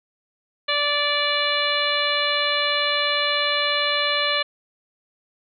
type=harmonic tone; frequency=583 Hz; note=D5; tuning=13 cents flat; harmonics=1 / 2 / 3 / 4 / 5 / 6 / 7; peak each=-27 / -27 / -27 / -27 / -27 / -27 / -27 dBFS; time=0.68-4.43 s; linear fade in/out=10 ms; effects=none